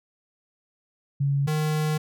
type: tone pair in turn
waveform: sine / square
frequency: 140 / 153.76 Hz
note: C#3 / D#3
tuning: +18 / -20 cents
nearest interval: major second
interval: 162 cents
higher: second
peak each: -20 / -23 dBFS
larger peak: first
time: 1.2-1.47 / 1.47-1.98 s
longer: second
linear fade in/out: 10 ms
effects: none

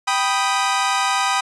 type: chord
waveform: sawtooth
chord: G augmented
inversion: none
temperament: equal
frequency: 784 / 987.8 / 1244.5 Hz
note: G5 / B5 / D#6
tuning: 0 / 0 / 0 cents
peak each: -18 dBFS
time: 0.07-1.41 s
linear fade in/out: 10 ms
effects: resampled to 22050 Hz

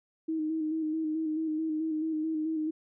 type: tone with vibrato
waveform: sine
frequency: 314.8 Hz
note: D#4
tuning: 20 cents sharp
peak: -28 dBFS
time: 0.28-2.71 s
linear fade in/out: 10 ms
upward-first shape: square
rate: 4.6 Hz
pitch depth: 30 cents each way
effects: none

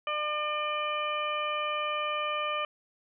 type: harmonic tone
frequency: 600 Hz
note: D5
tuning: 37 cents sharp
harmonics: 1 / 2 / 3 / 4 / 5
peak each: -35 / -31 / -43 / -36 / -38 dBFS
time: 0.07-2.65 s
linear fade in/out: 2 ms
effects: none

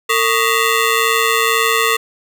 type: ring-modulated tone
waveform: 15% pulse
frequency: 784 Hz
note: G5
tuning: in tune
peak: -3 dBFS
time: 0.09-1.97 s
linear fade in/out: 10 ms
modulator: 331 Hz
effects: none

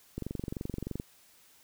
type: click train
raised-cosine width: 3 ms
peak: -22 dBFS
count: 20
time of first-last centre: 0.18-0.999 s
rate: 23.2 Hz
effects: white hiss -61 dBFS RMS until 1.63 s

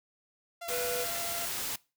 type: tone with vibrato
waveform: sawtooth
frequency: 684 Hz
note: F5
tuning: 36 cents flat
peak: -35 dBFS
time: 0.61-1.46 s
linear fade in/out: 10 ms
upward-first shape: sine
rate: 14 Hz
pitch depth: 16 cents each way
type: harmonic tone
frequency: 490.6 Hz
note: B4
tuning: 12 cents flat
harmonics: 1 / 3 / 5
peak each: -33 / -45 / -47 dBFS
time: 0.68-1.07 s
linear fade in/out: 50 ms
type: noise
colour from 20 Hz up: white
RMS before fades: -35 dBFS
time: 0.68-1.76 s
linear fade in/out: 5 ms
effects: noise-tail reverb RT60 0.3 s tail -22 dB re dry

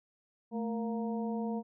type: harmonic tone with a mistuned harmonic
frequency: 233.1 Hz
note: A#3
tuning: in tune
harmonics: 1 / 2 / 3 / 4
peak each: -33 / -39 / -43 / -45 dBFS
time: 0.51-1.63 s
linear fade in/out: 50 ms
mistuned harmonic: 1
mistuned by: -95 cents
effects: none

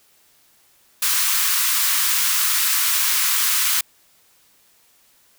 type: high-pass noise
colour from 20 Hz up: white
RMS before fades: -19 dBFS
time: 1.02-3.81 s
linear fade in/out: 5 ms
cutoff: 1000 Hz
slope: 48 dB/octave
effects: white hiss -57 dBFS RMS until 5.38 s

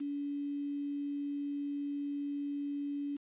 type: tone with quantisation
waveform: sine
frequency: 285.8 Hz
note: D4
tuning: 47 cents flat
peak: -34 dBFS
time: 0-3.17 s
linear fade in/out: 10 ms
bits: 9
effects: resampled to 8000 Hz

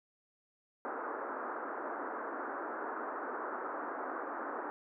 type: band-pass noise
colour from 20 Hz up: white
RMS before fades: -40 dBFS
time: 0.85-4.7 s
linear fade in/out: 0 ms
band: 260 to 1500 Hz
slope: 48 dB/octave
effects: none

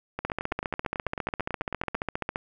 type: two click trains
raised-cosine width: 0.5 ms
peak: -13 / -16 dBFS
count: 32 / 17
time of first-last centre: 0.25-2.359 / 0.19-1.946 s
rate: 14.7 / 9.11 Hz
effects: none

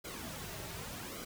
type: noise with flanger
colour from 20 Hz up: pink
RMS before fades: -44 dBFS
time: 0.04-1.25 s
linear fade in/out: 10 ms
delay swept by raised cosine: 1.1 to 4.1 ms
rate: 0.86 Hz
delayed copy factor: -0.65
effects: none

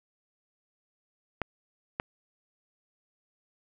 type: clicks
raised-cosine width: 0.5 ms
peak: -14 dBFS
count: 2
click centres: 1.417 / 1.999 s
effects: none

